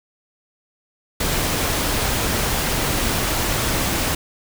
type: noise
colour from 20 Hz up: pink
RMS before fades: -21 dBFS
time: 1.2-4.15 s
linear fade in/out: 5 ms
effects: none